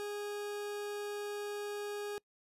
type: tone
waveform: 40% pulse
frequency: 412.1 Hz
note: G#4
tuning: 13 cents flat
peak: -37 dBFS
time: 0-2.18 s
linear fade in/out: 0 ms
effects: noise-tail reverb RT60 0.1 s tail -25 dB re dry + resampled to 32000 Hz